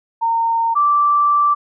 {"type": "tone pair in turn", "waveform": "sine", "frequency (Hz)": [917, 1168.8], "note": ["A#5", "D6"], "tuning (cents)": [-29, -9], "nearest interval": "major third", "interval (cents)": 420, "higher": "second", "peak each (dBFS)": [-14, -11], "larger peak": "second", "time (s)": [[0.21, 0.75], [0.75, 1.55]], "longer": "second", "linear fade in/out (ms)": 20, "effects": []}